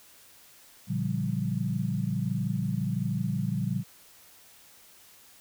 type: chord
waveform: sine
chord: G half-diminished seventh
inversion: first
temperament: equal with one note detuned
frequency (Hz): 116.54 / 142.16 / 174.61 / 196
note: Bb2 / Db3 / F3 / G3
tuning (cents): 0 / +44 / 0 / 0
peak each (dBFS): -32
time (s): 0.87-3.84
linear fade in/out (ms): 50
effects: white hiss -55 dBFS RMS until 5.4 s